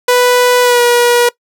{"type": "tone with pitch glide", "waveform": "sawtooth", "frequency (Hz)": [493.9, 481.5], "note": ["B4", "B4"], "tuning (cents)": [0, -44], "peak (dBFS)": -3, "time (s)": [0.08, 1.29], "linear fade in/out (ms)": 5, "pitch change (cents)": -44, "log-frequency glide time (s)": [0.62, 0.81], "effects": ["noise-tail reverb RT60 0.1 s tail -21 dB re dry"]}